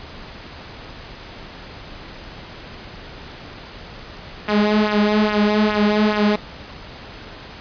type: tone with flanger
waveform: sawtooth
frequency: 210.5 Hz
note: G#3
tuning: 24 cents sharp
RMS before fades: -17 dBFS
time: 4.48-6.36 s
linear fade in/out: 5 ms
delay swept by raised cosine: 0.21 to 4.11 ms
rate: 2.4 Hz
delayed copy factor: -0.7
effects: pink hiss -37 dBFS RMS until 7.6 s + resampled to 11025 Hz